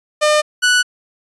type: tone pair in turn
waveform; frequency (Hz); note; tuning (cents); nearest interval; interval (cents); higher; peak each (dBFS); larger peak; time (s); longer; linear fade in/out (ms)
sawtooth; 604 / 1479.5; D5 / F#6; +48 / -1; octave + major third; 1551; second; -7; neither; 0.21-0.42 / 0.62-0.83; neither; 20
effects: resampled to 22050 Hz